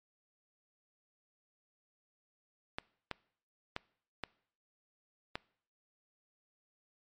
clicks, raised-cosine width 0.3 ms, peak -20 dBFS, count 5, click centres 2.785 / 3.113 / 3.764 / 4.237 / 5.355 s, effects noise-tail reverb RT60 0.6 s tail -23 dB re dry + MP3 48 kbps

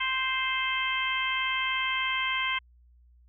harmonic tone, 523.3 Hz, C5, in tune, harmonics 2 / 3 / 4 / 5 / 6, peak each -32 / -35 / -30 / -34 / -33 dBFS, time 0-2.59 s, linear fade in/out 10 ms, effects added 60 Hz sine -55 dBFS peak until 3.28 s

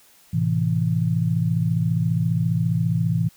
sine chord, A minor, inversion none, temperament equal with one note detuned, 110 / 130.13 / 164.81 Hz, A2 / C3 / E3, 0 / -9 / 0 cents, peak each -23 / -25 / -21 dBFS, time 0.33-3.29 s, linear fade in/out 10 ms, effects white hiss -54 dBFS RMS until 3.36 s

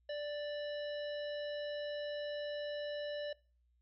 harmonic tone with a mistuned harmonic, 587.3 Hz, D5, in tune, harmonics 1 / 3 / 5 / 7 / 9, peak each -38 / -49 / -51 / -54 / -60 dBFS, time 0.09-3.33 s, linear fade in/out 5 ms, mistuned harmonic 7, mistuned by -59 cents, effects noise-tail reverb RT60 0.4 s tail -23 dB re dry + added 60 Hz sine -70 dBFS peak until 3.81 s

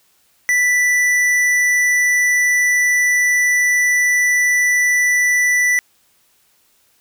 triangle tone with tanh clipping, 1975.5 Hz, B6, in tune, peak -14 dBFS, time 0.49-5.79 s, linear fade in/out 0 ms, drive 17 dB, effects white hiss -58 dBFS RMS until 7 s

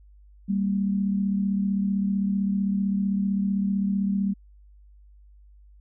sine tone pair together, 196 / 231.6 Hz, G3 / A#3, 0 / -11 cents, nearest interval minor third, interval 289 cents, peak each -22 / -30 dBFS, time 0.48-4.34 s, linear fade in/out 20 ms, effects added 50 Hz sine -49 dBFS peak until 5.8 s

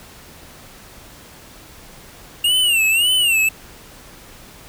square tone with vibrato, 2800 Hz, F7, 4 cents sharp, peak -14 dBFS, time 2.44-3.49 s, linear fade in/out 5 ms, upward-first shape sine, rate 1.8 Hz, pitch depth 140 cents each way, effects pink hiss -42 dBFS RMS until 4.68 s

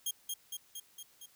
10% pulse tone with echo, 3235 Hz, G#7, 46 cents flat, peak -24 dBFS, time 0.06-0.11 s, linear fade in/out 5 ms, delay 230 ms, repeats 5, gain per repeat -3 dB, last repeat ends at 1.26 s, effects white hiss -65 dBFS RMS until 1.35 s

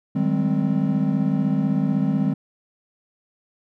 triangle chord, Ab major seventh, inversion second, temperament equal with one note detuned, 155.56 / 191.74 / 207.7 / 261.6 Hz, Eb3 / G3 / Ab3 / C4, 0 / -38 / 0 / 0 cents, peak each -22 dBFS, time 0.15-2.34 s, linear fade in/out 10 ms, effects none

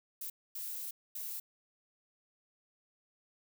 violet noise bursts at uneven times, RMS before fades -41 dBFS, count 3, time 0.21-0.3 / 0.55-0.91 / 1.15-1.4 s, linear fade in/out 5 ms, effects none

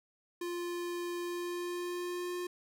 square tone with pitch glide, 349.2 to 355.7 Hz, F4 to F4, 0 to +32 cents, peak -36 dBFS, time 0.41-2.47 s, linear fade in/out 5 ms, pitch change +32 cents, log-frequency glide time 1.19-2.36 s, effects none

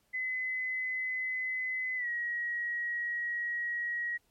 sine tone with pitch glide, 2026 to 1901.3 Hz, B6 to A#6, +44 to +34 cents, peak -31 dBFS, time 0.13-4.18 s, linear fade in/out 20 ms, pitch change -110 cents, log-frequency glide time 1.96-2.08 s, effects pink hiss -72 dBFS RMS until 4.3 s + MP3 64 kbps

